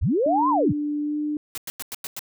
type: linear two-way sweep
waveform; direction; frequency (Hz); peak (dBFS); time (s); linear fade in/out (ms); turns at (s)
sine; up then down; 38.89 to 1081 to 53.2; -18; 0.01-0.73; 20; 0.49
type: tone with pitch glide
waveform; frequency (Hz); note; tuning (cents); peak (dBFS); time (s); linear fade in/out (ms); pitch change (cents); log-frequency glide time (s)
sine; 295.2 to 299.1; D4 to D4; +9 to +32; -23; 0.26-1.37; 2; +23; 1.02-1.17
type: noise bursts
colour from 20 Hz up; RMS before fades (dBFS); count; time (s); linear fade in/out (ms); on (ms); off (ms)
white; -32; 6; 1.55-2.192; 0; 27; 96
effects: none